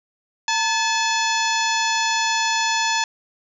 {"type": "harmonic tone with a mistuned harmonic", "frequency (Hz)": 862, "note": "A5", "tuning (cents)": -36, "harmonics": [1, 2, 3, 4, 5, 6, 7, 8], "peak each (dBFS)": [-22, -25, -27, -28, -29, -30, -30, -31], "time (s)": [0.48, 3.04], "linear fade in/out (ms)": 2, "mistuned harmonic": 1, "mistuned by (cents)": 88, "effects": []}